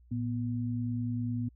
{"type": "tone pair together", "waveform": "sine", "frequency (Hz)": [113.87, 243.8], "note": ["A#2", "B3"], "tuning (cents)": [-40, -22], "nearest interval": "octave + minor second", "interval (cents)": 1318, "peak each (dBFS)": [-32, -33], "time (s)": [0.11, 1.49], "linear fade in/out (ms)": 10, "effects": ["added 60 Hz sine -56 dBFS peak until 1.55 s"]}